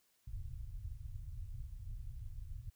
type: low-pass noise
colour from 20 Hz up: pink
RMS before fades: -45 dBFS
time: 0.27-2.7 s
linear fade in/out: 5 ms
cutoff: 120 Hz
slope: 48 dB/octave
effects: white hiss -75 dBFS RMS until 2.75 s